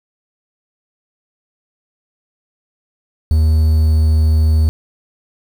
triangle tone with quantisation, 78.4 Hz, D#2, 14 cents sharp, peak -7 dBFS, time 3.31-4.69 s, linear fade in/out 0 ms, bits 6, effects none

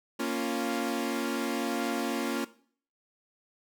sawtooth chord, Bb minor, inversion none, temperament equal, 233.1 / 277.2 / 349.2 Hz, Bb3 / Db4 / F4, 0 / 0 / 0 cents, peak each -29 / -29 / -30 dBFS, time 0.19-2.45 s, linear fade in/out 10 ms, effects noise-tail reverb RT60 0.5 s tail -17 dB re dry

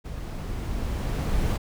brown noise with level ramp, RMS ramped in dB -35 to -23 dBFS, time 0.04-1.58 s, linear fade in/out 20 ms, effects none

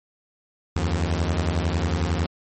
sawtooth beating tone pair, 77.78 / 88.78 Hz, D#2 / F2, 0 / +29 cents, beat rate 11 Hz, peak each -20 dBFS, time 0.76-2.26 s, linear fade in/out 0 ms, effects MP3 32 kbps

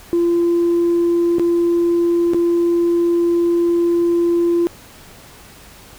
sine tone with dropouts, 342.9 Hz, F4, 32 cents flat, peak -11 dBFS, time 0.13-4.67 s, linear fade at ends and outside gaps 0 ms, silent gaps 1.384-1.396 / 2.335-2.345 s, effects tanh soft clip ceiling -10 dBFS + pink hiss -42 dBFS RMS until 5.98 s

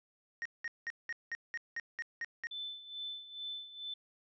triangle tone bursts, 1864.7 Hz, A#6, in tune, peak -34 dBFS, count 10, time 0.42-2.47 s, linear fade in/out 0 ms, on 34 ms, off 190 ms
sine tone with tremolo, 3520 Hz, A7, in tune, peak -38 dBFS, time 2.51-3.94 s, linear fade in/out 5 ms, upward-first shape sine, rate 2.3 Hz, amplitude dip 75%
effects resampled to 16000 Hz

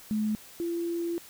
sine tone pair in turn, 214.3 / 340.2 Hz, A3 / F4, -45 / -45 cents, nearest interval minor sixth, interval 800 cents, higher second, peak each -25 / -28 dBFS, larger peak first, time 0.11-0.35 / 0.6-1.18 s, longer second, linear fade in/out 0 ms, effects white hiss -50 dBFS RMS until 1.29 s

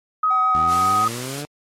sine tone with pitch glide, 1263 to 1254.3 Hz, D#6 to D#6, +26 to +14 cents, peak -15 dBFS, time 0.23-1.08 s, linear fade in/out 5 ms, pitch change -12 cents, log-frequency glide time 0.48-0.58 s
triangle tone with vibrato, 755 Hz, F#5, 35 cents sharp, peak -23 dBFS, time 0.3-1.05 s, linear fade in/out 10 ms, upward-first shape triangle, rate 6.9 Hz, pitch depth 20 cents each way
15% pulse exponential sweep, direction up, 76.5 to 149.6 Hz, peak -22 dBFS, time 0.55-1.45 s, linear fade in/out 0 ms
white high-pass noise, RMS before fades -31 dBFS, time 0.67-1.45 s, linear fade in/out 50 ms, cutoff 170 Hz, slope 96 dB/octave
effects low-pass 10000 Hz 12 dB/octave + MP3 64 kbps

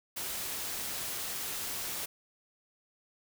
white noise, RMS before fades -37 dBFS, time 0.16-2.06 s, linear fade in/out 10 ms, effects none

